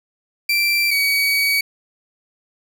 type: tone pair in turn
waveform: 30% pulse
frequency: 2349 / 2263 Hz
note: D7 / C#7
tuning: 0 / +35 cents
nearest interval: minor second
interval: 65 cents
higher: first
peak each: -13 dBFS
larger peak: neither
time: 0.49-0.91 / 0.91-1.61 s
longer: second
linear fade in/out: 5 ms
effects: none